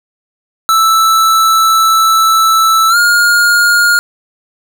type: tone with pitch glide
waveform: square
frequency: 1318.5 to 1421.3 Hz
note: E6 to F6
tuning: 0 to +30 cents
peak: -7 dBFS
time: 0.69-3.99 s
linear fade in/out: 0 ms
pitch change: +130 cents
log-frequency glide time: 2.89-2.97 s
effects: none